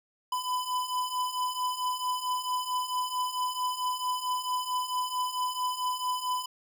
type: beating tone pair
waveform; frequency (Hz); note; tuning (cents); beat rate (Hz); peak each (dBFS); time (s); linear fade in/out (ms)
square; 1000 / 1004.5; B5 / B5; +21 / +29; 4.5; -35 / -31; 0.32-6.46; 5
effects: none